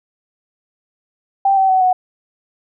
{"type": "tone with pitch steps", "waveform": "sine", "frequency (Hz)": [784, 768.3, 752.9, 737.9], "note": ["G5", "G5", "F#5", "F#5"], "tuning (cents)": [0, -35, 30, -5], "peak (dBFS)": -10, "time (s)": [1.45, 1.93], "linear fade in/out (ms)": 5, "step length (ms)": 120, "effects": []}